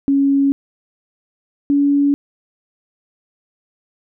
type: tone pair in turn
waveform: sine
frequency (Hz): 277.2 / 284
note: C#4 / C#4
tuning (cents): 0 / +42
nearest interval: unison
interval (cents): 42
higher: second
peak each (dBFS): -11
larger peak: neither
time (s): 0.08-0.52 / 1.7-2.14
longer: neither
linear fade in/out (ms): 0
effects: none